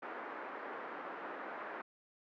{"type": "band-pass noise", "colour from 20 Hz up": "white", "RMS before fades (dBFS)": -45, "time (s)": [0.02, 1.82], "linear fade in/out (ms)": 10, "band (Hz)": [270, 1600], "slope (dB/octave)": 24, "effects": []}